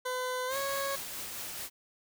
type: tone with pitch glide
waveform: 20% pulse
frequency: 506 to 551.8 Hz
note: B4 to C#5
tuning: +42 to -8 cents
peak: -27 dBFS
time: 0.05-0.96 s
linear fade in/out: 10 ms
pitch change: +150 cents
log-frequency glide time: 0.47-0.57 s
type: noise with tremolo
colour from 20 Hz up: white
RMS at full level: -39 dBFS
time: 0.49-1.7 s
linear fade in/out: 50 ms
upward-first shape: sine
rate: 4.6 Hz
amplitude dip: 25%
effects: none